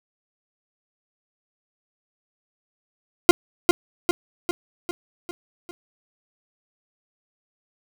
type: tone with echo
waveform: 40% pulse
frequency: 349.2 Hz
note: F4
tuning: in tune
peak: -5 dBFS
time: 3.29-3.31 s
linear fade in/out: 0 ms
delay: 400 ms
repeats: 6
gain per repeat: -5 dB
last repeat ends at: 5.71 s
effects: none